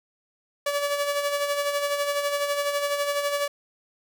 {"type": "tone with tremolo", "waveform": "sawtooth", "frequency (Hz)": 574, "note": "D5", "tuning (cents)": -40, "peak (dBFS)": -18, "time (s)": [0.66, 3.48], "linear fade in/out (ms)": 5, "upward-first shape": "sine", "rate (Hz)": 12, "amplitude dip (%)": 50, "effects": []}